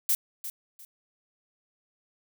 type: noise with echo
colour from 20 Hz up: violet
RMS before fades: -24 dBFS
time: 0.09-0.15 s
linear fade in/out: 2 ms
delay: 350 ms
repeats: 2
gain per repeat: -12 dB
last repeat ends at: 0.85 s
effects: none